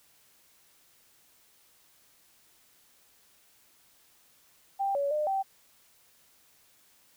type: tone with pitch steps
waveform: sine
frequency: 788 / 564 / 604 / 776 Hz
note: G5 / C#5 / D5 / G5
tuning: +9 / +30 / +48 / -18 cents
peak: -26 dBFS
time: 4.79-5.43 s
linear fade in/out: 20 ms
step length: 160 ms
effects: white hiss -63 dBFS RMS until 7.16 s